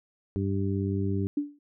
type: harmonic tone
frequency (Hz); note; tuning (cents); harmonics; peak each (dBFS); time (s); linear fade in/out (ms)
98; G2; 0; 1 / 2 / 3 / 4; -28 / -31 / -33 / -34; 0.36-1.27; 0
type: tone with exponential decay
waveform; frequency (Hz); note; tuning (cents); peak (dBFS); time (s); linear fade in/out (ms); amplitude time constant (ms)
sine; 290.4; D4; -19; -21; 1.37-1.59; 5; 46
effects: none